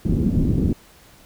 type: low-pass noise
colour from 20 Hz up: white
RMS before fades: -19 dBFS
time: 0.05-0.73 s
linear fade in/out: 5 ms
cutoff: 260 Hz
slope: 24 dB/octave
effects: pink hiss -50 dBFS RMS until 1.25 s